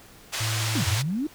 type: band-pass noise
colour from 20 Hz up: white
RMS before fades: -30 dBFS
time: 0.32-1.03 s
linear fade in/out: 20 ms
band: 580 to 6100 Hz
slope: 12 dB/octave
type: tone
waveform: triangle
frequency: 110.4 Hz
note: A2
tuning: 6 cents sharp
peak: -24 dBFS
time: 0.4-0.95 s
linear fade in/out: 10 ms
type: exponential two-way sweep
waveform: sine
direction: down then up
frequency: 353.7 to 81.5 to 326.7 Hz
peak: -24 dBFS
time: 0.75-1.27 s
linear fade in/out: 5 ms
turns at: 0.88 s
effects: pink hiss -50 dBFS RMS until 1.34 s